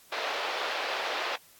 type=band-pass noise; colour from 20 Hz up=pink; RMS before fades=-33 dBFS; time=0.12-1.36 s; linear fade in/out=5 ms; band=500 to 4300 Hz; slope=24 dB/octave; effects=white hiss -57 dBFS RMS until 1.59 s + AAC 64 kbps